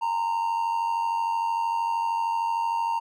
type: tone with amplitude modulation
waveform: triangle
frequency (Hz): 923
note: A#5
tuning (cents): -17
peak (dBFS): -19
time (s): 0.01-3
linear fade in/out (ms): 20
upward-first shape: sine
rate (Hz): 93.1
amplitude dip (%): 55
effects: none